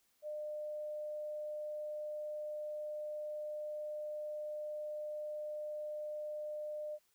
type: tone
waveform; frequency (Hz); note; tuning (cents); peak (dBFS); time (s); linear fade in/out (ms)
sine; 603; D5; +46; -39; 0.22-6.99; 50
effects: white hiss -75 dBFS RMS until 7.14 s